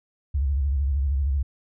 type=tone with vibrato; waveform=sine; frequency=69.2 Hz; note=C#2; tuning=2 cents flat; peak=-20 dBFS; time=0.34-1.43 s; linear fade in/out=10 ms; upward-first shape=square; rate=13 Hz; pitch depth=100 cents each way; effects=none